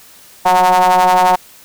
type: ring-modulated tone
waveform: square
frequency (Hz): 90.7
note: F#2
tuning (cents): -34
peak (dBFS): -6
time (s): 0.45-1.36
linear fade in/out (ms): 10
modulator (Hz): 822
effects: white hiss -42 dBFS RMS until 1.64 s